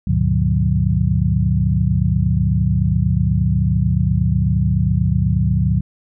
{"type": "tone cluster", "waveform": "sine", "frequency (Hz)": [72.2, 99.9, 119.9, 148.6, 182.4], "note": ["D2", "G2", "A#2", "D3", "F#3"], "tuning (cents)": [-29, 33, 49, 21, -24], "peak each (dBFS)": -20, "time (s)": [0.07, 5.81], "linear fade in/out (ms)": 5, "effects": []}